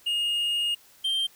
triangle tone pair in turn, 2849 / 3155 Hz, F7 / G7, +34 / +10 cents, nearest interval major second, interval 176 cents, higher second, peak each -22 dBFS, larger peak neither, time 0.06-0.75 / 1.04-1.27 s, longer first, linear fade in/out 10 ms, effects white hiss -56 dBFS RMS until 1.35 s

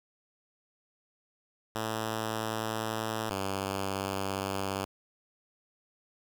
5% pulse tone pair in turn, 110.3 / 97.36 Hz, A2 / G2, +5 / -11 cents, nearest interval major second, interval 216 cents, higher first, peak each -20 dBFS, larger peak neither, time 1.75-3.3 / 3.3-4.85 s, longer neither, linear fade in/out 5 ms, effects 10-bit

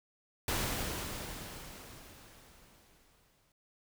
pink noise with exponential decay, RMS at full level -32 dBFS, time 0.48-3.52 s, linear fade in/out 2 ms, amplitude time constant 660 ms, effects none

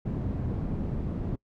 white low-pass noise, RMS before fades -31 dBFS, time 0.05-1.36 s, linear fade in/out 10 ms, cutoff 190 Hz, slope 12 dB/octave, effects noise-tail reverb RT60 0.1 s tail -23 dB re dry

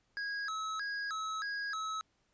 square tone with vibrato, 1458 Hz, F#6, 26 cents flat, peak -36 dBFS, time 0.17-2.01 s, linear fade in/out 0 ms, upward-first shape square, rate 1.6 Hz, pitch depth 210 cents each way, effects pink hiss -75 dBFS RMS until 2.33 s + resampled to 16000 Hz

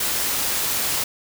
white noise, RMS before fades -23 dBFS, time 0-1.04 s, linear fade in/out 5 ms, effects none

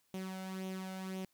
sawtooth tone with flanger, 188.5 Hz, F#3, 32 cents sharp, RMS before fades -42 dBFS, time 0.14-1.25 s, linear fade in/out 2 ms, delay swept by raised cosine 0.31 to 1.41 ms, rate 1.9 Hz, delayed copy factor +0.55, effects white hiss -75 dBFS RMS until 1.33 s

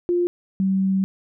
sine tone pair in turn, 351.2 / 191.71 Hz, F4 / G3, +10 / -38 cents, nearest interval minor seventh, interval 1048 cents, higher first, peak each -17 dBFS, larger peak neither, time 0.09-0.27 / 0.6-1.04 s, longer second, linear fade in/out 0 ms, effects none

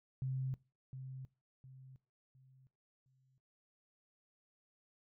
sine tone with echo, 131.4 Hz, C3, 8 cents sharp, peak -35 dBFS, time 0.22-0.54 s, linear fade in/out 0 ms, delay 710 ms, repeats 4, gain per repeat -9 dB, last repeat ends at 3.38 s, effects noise-tail reverb RT60 0.3 s tail -21 dB re dry

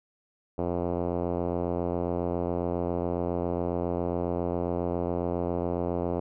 5% pulse tone with low-pass filter, 87.31 Hz, F2, in tune, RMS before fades -29 dBFS, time 0.58-6.2 s, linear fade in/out 5 ms, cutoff 560 Hz, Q 1.1, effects none

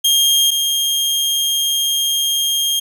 sawtooth tone pair in turn, 3223 / 3223 Hz, G7 / G7, +47 / +47 cents, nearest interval unison, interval 0 cents, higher neither, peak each -8 / -12 dBFS, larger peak first, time 0.04-0.51 / 0.51-2.8 s, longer second, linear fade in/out 10 ms, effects none

